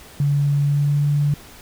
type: tone with pitch glide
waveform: sine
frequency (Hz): 143.1 to 145.43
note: D3 to D3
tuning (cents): -45 to -17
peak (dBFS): -15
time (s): 0.2-1.34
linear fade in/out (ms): 2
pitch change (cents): +28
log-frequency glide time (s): 0.59-1.09
effects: pink hiss -43 dBFS RMS until 1.61 s